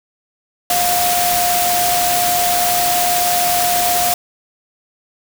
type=tone in noise; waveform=sine; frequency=709 Hz; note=F5; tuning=26 cents sharp; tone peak=-16 dBFS; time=0.7-4.14 s; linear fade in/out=2 ms; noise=white; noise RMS=-18 dBFS; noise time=0.7-4.14 s; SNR=-1 dB; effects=none